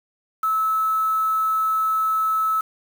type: tone with quantisation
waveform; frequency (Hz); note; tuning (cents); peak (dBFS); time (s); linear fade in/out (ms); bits
sine; 1300; E6; -24; -18; 0.43-2.61; 5; 6
effects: none